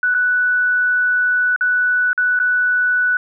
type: tone with dropouts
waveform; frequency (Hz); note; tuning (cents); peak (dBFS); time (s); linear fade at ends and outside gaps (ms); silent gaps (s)
sine; 1483; F#6; +4; -13; 0.03-3.17; 2; 0.142-0.147 / 1.562-1.609 / 2.131-2.177 / 2.391-2.399
effects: none